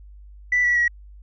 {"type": "tone with pitch steps", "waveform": "sine", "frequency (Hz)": [1975.5, 1944.9, 1914.8], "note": ["B6", "B6", "A#6"], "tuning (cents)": [0, -27, 46], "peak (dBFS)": -15, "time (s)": [0.52, 0.88], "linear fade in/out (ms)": 5, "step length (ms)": 120, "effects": ["tanh soft clip ceiling -12 dBFS", "added 50 Hz sine -41 dBFS peak until 1.22 s"]}